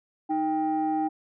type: tone pair together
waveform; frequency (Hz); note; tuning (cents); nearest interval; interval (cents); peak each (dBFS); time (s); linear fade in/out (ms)
sine; 312.1 / 789.2; D#4 / G5; +5 / +11; octave + major third; 1606; -25; 0.29-1.09; 20
effects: tanh soft clip ceiling -18 dBFS